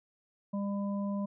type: harmonic tone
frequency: 200.6 Hz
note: G3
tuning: 40 cents sharp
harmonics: 1 / 3 / 5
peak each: -31 / -41 / -45 dBFS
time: 0.53-1.26 s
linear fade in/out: 10 ms
effects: none